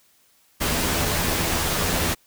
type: noise with comb filter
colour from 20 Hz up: pink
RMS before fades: -23 dBFS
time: 0.6-2.15 s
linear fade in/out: 20 ms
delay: 12 ms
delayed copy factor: +0.5
effects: white hiss -60 dBFS RMS until 2.26 s